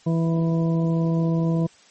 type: harmonic tone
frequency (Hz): 164.81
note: E3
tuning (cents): 0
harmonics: 1 / 2 / 3 / 4 / 6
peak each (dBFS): -19 / -27 / -31 / -34 / -38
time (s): 0.06-1.67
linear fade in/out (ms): 10
effects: white hiss -53 dBFS RMS until 1.9 s + MP3 32 kbps